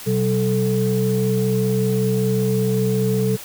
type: tone cluster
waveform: sine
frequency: 125.4 / 190.7 / 437.5 Hz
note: B2 / G3 / A4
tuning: +27 / -47 / -10 cents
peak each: -20 dBFS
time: 0.06-3.37 s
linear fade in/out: 20 ms
effects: tanh soft clip ceiling -9 dBFS + white hiss -36 dBFS RMS until 3.44 s